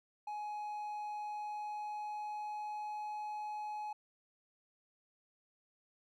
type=tone with pitch glide; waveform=triangle; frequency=839 to 844.3 Hz; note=G#5 to G#5; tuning=+17 to +28 cents; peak=-37 dBFS; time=0.27-3.93 s; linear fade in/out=5 ms; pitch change=+11 cents; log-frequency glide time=1.19-3.19 s; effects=none